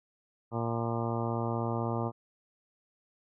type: harmonic tone with a mistuned harmonic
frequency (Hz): 116.1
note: A#2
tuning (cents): -7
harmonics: 1 / 2 / 3 / 4 / 5 / 6 / 7 / 8 / 9 / 10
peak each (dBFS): -33 / -36 / -38 / -39 / -40 / -41 / -41 / -42 / -43 / -43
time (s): 0.51-2.12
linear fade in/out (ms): 50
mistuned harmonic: 10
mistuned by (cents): +56
effects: none